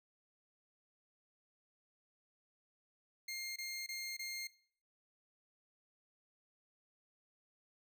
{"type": "tone bursts", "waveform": "20% pulse", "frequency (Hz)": 2120, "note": "C7", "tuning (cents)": 22, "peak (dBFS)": -36, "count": 4, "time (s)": [3.28, 4.472], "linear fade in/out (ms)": 5, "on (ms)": 280, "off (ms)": 24, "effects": ["noise-tail reverb RT60 0.5 s tail -19 dB re dry"]}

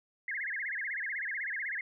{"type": "tone with vibrato", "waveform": "sine", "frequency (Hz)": 1864.7, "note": "A#6", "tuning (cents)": 0, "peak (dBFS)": -33, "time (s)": [0.28, 1.81], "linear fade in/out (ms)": 2, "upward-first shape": "sine", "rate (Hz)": 16, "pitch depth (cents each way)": 260, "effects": []}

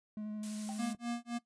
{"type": "tone with vibrato", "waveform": "triangle", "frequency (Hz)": 212.3, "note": "G#3", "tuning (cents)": 38, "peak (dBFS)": -36, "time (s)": [0.17, 0.95], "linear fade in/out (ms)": 2, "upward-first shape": "square", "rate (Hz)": 12, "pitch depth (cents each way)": 10}
{"type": "noise", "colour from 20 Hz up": "blue", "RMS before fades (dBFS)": -45, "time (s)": [0.43, 0.93], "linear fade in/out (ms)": 2}
{"type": "tone with exponential decay", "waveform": "sine", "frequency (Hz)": 782, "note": "G5", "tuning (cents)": -4, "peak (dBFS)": -38, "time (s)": [0.69, 0.82], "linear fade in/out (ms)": 0, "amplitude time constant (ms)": 28}
{"type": "tone with tremolo", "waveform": "square", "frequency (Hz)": 237.1, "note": "A#3", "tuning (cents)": 30, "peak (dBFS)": -34, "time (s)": [0.78, 1.39], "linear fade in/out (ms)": 20, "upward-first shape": "sine", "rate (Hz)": 3.8, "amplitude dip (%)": 100}
{"effects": ["noise-tail reverb RT60 0.1 s tail -18 dB re dry", "resampled to 22050 Hz"]}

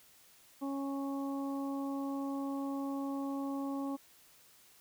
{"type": "harmonic tone", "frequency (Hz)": 276, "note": "C#4", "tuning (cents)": -7, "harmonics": [1, 2, 3, 4], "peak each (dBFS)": [-35, -45, -46, -47], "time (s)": [0.61, 3.97], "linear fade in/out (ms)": 20, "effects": ["white hiss -62 dBFS RMS until 4.8 s"]}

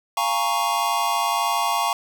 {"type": "chord", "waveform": "square", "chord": "Bb minor seventh", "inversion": "second", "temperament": "equal", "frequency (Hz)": [698.5, 830.6, 932.3, 1108.7], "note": ["F5", "Ab5", "Bb5", "Db6"], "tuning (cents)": [0, 0, 0, 0], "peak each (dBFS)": [-28, -27, -26, -25], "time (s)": [0.17, 1.93], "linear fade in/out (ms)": 2, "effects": []}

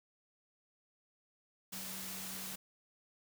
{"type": "tone in noise", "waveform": "sine", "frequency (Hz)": 189.7, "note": "F#3", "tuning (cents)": 43, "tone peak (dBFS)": -51, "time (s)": [1.72, 2.56], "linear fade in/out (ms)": 10, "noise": "white", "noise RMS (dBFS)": -44, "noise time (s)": [1.72, 2.56], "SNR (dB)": -10, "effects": []}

